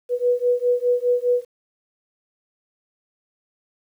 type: beating tone pair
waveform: sine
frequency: 487.7 / 492.6 Hz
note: B4 / B4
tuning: -22 / -5 cents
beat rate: 4.9 Hz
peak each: -20 dBFS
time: 0.09-1.45 s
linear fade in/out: 50 ms
effects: 9-bit